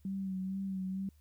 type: tone with vibrato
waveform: sine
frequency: 191 Hz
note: G3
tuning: 45 cents flat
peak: -34 dBFS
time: 0.05-1.09 s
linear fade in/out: 2 ms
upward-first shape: sine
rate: 2.2 Hz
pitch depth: 34 cents each way
effects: added 74 Hz sine -60 dBFS peak until 1.2 s + white hiss -74 dBFS RMS until 1.2 s